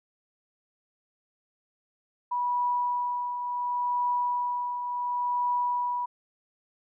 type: tone with tremolo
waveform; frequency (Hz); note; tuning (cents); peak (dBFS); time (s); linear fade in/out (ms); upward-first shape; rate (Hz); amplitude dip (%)
sine; 977; B5; -19; -23; 2.31-6.06; 10; triangle; 0.7; 55
effects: none